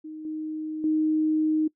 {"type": "tone with level steps", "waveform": "sine", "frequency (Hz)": 311.1, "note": "D#4", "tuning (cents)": 0, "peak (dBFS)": [-35, -29, -20], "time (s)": [0.04, 1.68], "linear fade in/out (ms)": 10, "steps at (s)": [0.25, 0.84], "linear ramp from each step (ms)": 2, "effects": ["noise-tail reverb RT60 0.1 s tail -22 dB re dry"]}